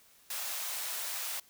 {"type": "high-pass noise", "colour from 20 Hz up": "white", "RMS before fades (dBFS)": -37, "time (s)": [0.3, 1.4], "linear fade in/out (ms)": 5, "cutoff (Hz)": 570, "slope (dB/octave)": 24, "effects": ["white hiss -62 dBFS RMS until 1.49 s"]}